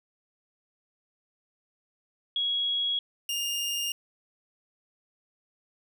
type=tone pair in turn; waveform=sine / sawtooth; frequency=3322 / 2822 Hz; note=G#7 / F7; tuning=0 / +17 cents; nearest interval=minor third; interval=283 cents; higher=first; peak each=-25 dBFS; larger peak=neither; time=2.36-2.99 / 3.29-3.92 s; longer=neither; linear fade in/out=2 ms; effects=none